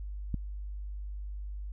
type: click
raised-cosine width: 5 ms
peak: -20 dBFS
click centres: 0.343 s
effects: added 50 Hz sine -36 dBFS peak until 1.72 s